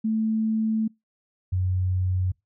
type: tone pair in turn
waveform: sine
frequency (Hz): 220 / 92.18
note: A3 / F#2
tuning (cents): 0 / -6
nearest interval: octave + minor third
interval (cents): 1506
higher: first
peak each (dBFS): -21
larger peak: neither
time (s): 0.04-0.88 / 1.52-2.32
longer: first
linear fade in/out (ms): 10
effects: noise-tail reverb RT60 0.2 s tail -26 dB re dry